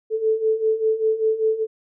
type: beating tone pair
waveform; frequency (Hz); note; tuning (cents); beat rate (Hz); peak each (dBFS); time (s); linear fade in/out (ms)
sine; 436.4 / 441.5; A4 / A4; -14 / +6; 5.1; -23 / -19; 0.1-1.67; 50
effects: none